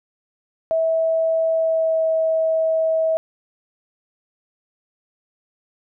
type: tone with pitch glide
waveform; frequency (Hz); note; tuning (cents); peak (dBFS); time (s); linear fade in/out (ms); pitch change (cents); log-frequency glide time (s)
sine; 650 to 644; E5 to E5; -24 to -41; -16; 0.71-3.17; 0; -17; 1.51-2.06
effects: none